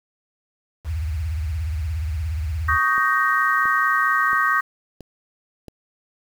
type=tone with vibrato; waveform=sine; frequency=78.6 Hz; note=D#2; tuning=18 cents sharp; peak=-22 dBFS; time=0.84-2.79 s; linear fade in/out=50 ms; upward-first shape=triangle; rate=17 Hz; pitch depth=270 cents each way
type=chord; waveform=sine; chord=Eb dominant seventh; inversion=third; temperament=just; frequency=1120.1 / 1244.5 / 1555.6 / 1866.8 Hz; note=Db6 / Eb6 / G6 / Bb6; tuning=+18 / 0 / -14 / +2 cents; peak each=-22 dBFS; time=2.68-4.61 s; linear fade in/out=10 ms
type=click train; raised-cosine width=2 ms; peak=-25 dBFS; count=5; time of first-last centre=2.98-5.683 s; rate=1.48 Hz
effects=7-bit